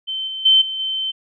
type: tone with level steps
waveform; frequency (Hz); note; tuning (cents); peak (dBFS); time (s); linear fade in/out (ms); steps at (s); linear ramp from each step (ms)
sine; 3088; G7; -27; -22 / -25 / -9 / -23 / -20; 0.07-1.12; 20; 0.27 / 0.45 / 0.61 / 0.79; 10
effects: none